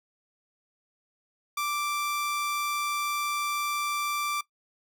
sawtooth tone, 1174 Hz, D6, 1 cent flat, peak -24 dBFS, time 1.57-4.41 s, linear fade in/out 5 ms, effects noise-tail reverb RT60 0.1 s tail -18 dB re dry

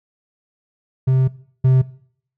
triangle tone pair in turn, 130.81 / 130.12 Hz, C3 / C3, 0 / -9 cents, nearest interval unison, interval 9 cents, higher first, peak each -10 / -8 dBFS, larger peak second, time 1.07-1.28 / 1.64-1.82 s, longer first, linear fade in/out 10 ms, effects noise-tail reverb RT60 0.6 s tail -20 dB re dry

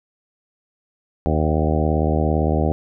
harmonic tone with a mistuned harmonic, 77.7 Hz, D#2, 2 cents flat, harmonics 1 / 2 / 3 / 4 / 5 / 6 / 7 / 8 / 9 / 10, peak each -20 / -23 / -25 / -26 / -27 / -28 / -28 / -29 / -30 / -30 dBFS, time 1.26-2.72 s, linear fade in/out 0 ms, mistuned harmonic 9, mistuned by +16 cents, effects none

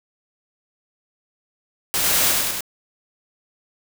white noise with echo, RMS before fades -21 dBFS, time 1.94-2.31 s, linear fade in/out 0 ms, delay 99 ms, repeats 3, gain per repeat -2 dB, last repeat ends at 2.607 s, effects none

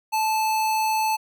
square tone, 873 Hz, A5, 14 cents flat, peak -21 dBFS, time 0.12-1.17 s, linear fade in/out 20 ms, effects none

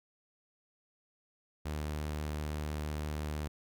sawtooth tone, 75.5 Hz, D2, 48 cents sharp, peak -31 dBFS, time 1.65-3.48 s, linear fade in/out 10 ms, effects none

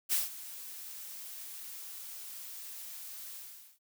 blue noise with ADSR envelope, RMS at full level -28 dBFS, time 0.09-3.79 s, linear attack 38 ms, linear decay 160 ms, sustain -17 dB, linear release 460 ms, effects none

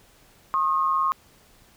sine tone pair together, 1078 / 1236.8 Hz, C#6 / D#6, -49 / -11 cents, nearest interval major second, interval 238 cents, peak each -21 / -25 dBFS, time 0.54-1.12 s, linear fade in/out 0 ms, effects pink hiss -56 dBFS RMS until 1.76 s

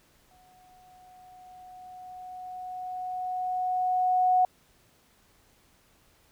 sine tone with exponential growth, 735 Hz, F#5, 12 cents flat, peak -18 dBFS, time 0.31-4.45 s, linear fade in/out 2 ms, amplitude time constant 900 ms, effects pink hiss -63 dBFS RMS until 6.31 s

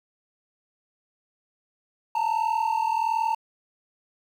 triangle tone pair together, 879.7 / 921 Hz, A5 / A#5, -1 / -21 cents, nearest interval minor second, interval 80 cents, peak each -22 dBFS, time 2.15-3.35 s, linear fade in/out 5 ms, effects tanh soft clip ceiling -16 dBFS + 9-bit

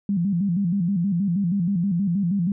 sine tone with vibrato, 185 Hz, F#3, in tune, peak -19 dBFS, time 0.09-2.52 s, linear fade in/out 2 ms, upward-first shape square, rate 6.3 Hz, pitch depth 140 cents each way, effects none

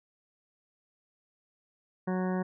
harmonic tone, 184.6 Hz, F#3, 4 cents flat, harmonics 1 / 2 / 3 / 4 / 5 / 6 / 8 / 9 / 10, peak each -29 / -35 / -39 / -41 / -43 / -45 / -47 / -48 / -49 dBFS, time 2.07-2.43 s, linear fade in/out 10 ms, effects none

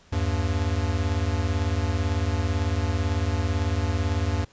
square beating tone pair, 79 / 97 Hz, D#2 / G2, +27 / -18 cents, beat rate 18 Hz, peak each -26 dBFS, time 0.12-4.45 s, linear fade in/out 10 ms, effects pink hiss -56 dBFS RMS until 4.52 s + resampled to 16000 Hz

